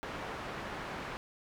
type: low-pass noise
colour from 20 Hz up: white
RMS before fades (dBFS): -41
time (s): 0.03-1.17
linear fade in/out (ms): 0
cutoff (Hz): 1500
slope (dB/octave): 12
effects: none